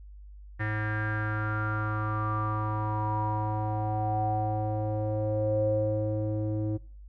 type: tone with low-pass filter sweep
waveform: square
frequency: 107.1 Hz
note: A2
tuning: 46 cents flat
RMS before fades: -29 dBFS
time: 0.59-6.78 s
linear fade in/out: 20 ms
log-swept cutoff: 1800 to 410 Hz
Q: 9
effects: noise-tail reverb RT60 0.5 s tail -24 dB re dry + added 50 Hz sine -44 dBFS peak until 7.08 s